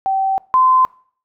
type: tone pair in turn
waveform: sine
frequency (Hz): 772 / 1030.5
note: G5 / C6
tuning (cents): -27 / -27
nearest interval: perfect fourth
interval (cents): 500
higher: second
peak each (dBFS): -14 / -9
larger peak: second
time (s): 0.06-0.38 / 0.54-0.85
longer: first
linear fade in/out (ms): 0
effects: noise-tail reverb RT60 0.5 s tail -23 dB re dry